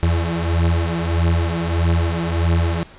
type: beating tone pair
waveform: 35% pulse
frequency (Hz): 83.4 / 85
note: E2 / F2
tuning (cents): +21 / -46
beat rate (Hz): 1.6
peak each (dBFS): -17 / -18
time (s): 0.03-2.83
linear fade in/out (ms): 0
effects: pink hiss -44 dBFS RMS until 2.98 s + resampled to 8000 Hz